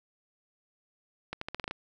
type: accelerating click train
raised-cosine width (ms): 0.3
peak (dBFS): -19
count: 8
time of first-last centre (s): 1.33-1.71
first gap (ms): 84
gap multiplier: 0.85
effects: none